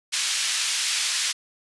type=band-pass noise; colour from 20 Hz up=white; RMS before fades=-25 dBFS; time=0.12-1.33 s; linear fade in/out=20 ms; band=2100 to 6400 Hz; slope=12 dB/octave; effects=resampled to 24000 Hz